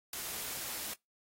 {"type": "noise with ADSR envelope", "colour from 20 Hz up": "white", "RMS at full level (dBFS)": -35, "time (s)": [0.13, 0.94], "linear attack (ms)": 4, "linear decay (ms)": 3, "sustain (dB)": -5, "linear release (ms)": 8, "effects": ["noise-tail reverb RT60 0.2 s tail -26 dB re dry", "AAC 48 kbps"]}